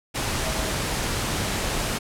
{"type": "tone in noise", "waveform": "sine", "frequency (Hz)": 641, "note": "E5", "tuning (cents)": -49, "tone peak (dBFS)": -34, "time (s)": [0.43, 0.71], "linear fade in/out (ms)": 20, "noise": "pink", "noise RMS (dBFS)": -26, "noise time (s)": [0.14, 1.99], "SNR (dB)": -11, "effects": ["low-pass 11000 Hz 12 dB/octave"]}